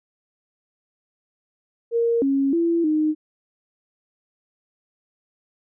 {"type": "tone with pitch steps", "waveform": "sine", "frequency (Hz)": [465.7, 274.2, 336.7, 308.2], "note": ["A#4", "C#4", "E4", "D#4"], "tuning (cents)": [-2, -19, 37, -16], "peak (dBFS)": -17, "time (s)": [1.91, 3.15], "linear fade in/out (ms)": 50, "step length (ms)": 310, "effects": []}